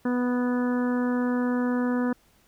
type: harmonic tone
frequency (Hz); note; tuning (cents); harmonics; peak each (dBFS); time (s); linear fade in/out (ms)
246.9; B3; 0; 1 / 2 / 3 / 4 / 5 / 6 / 7; -23 / -31 / -40 / -37 / -40 / -39 / -41; 0.05-2.13; 5
effects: pink hiss -62 dBFS RMS until 2.47 s